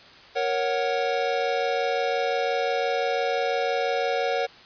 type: chord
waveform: square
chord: F# major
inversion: first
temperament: equal with one note detuned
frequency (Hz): 468.6 / 554.4 / 740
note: A#4 / C#5 / F#5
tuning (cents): +9 / 0 / 0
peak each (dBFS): -28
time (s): 0.35-4.47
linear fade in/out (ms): 20
effects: white hiss -48 dBFS RMS until 4.65 s + resampled to 11025 Hz